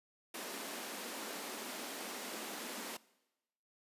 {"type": "high-pass noise", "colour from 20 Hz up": "pink", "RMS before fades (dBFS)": -44, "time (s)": [0.34, 2.97], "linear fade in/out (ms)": 5, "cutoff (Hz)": 210, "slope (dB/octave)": 48, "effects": ["noise-tail reverb RT60 1.0 s tail -21 dB re dry", "resampled to 32000 Hz"]}